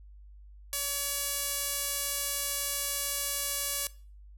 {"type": "tone with band-pass filter", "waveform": "sawtooth", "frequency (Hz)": 567, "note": "C#5", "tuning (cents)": 39, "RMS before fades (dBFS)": -33, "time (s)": [0.73, 3.87], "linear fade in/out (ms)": 0, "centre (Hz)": 11000, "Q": 1, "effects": ["noise-tail reverb RT60 0.4 s tail -20 dB re dry", "added 50 Hz sine -48 dBFS peak until 4.37 s"]}